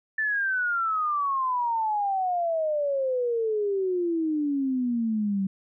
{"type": "exponential sweep", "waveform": "sine", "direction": "down", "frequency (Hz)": [1773, 190], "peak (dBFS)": -23, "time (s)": [0.18, 5.47], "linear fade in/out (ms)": 5, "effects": []}